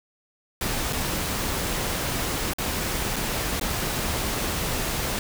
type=noise with dropouts; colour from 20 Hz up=pink; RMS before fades=-27 dBFS; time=0.61-5.19 s; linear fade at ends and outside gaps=2 ms; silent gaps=0.927-0.93 / 2.535-2.584 / 3.16-3.163 / 3.598-3.611 s; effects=none